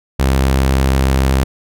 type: tone with vibrato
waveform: sawtooth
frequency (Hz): 66.5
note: C2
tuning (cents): +29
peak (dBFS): -7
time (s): 0.19-1.44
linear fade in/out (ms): 10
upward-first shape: sine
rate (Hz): 8.1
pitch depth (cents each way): 9
effects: none